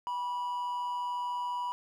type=tone with amplitude modulation; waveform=triangle; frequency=978 Hz; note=B5; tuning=17 cents flat; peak=-28 dBFS; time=0.07-1.72 s; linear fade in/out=0 ms; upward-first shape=sine; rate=174 Hz; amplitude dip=35%; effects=none